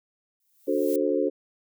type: noise with exponential growth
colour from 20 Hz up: violet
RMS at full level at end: -35 dBFS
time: 0.4-0.96 s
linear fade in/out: 2 ms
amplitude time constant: 120 ms
type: chord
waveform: sine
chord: D dominant seventh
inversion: none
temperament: just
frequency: 293.7 / 367.1 / 440.5 / 528.6 Hz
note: D4 / F#4 / A4 / C5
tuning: 0 / -14 / +2 / +18 cents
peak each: -27 dBFS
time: 0.67-1.3 s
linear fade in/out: 20 ms
effects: none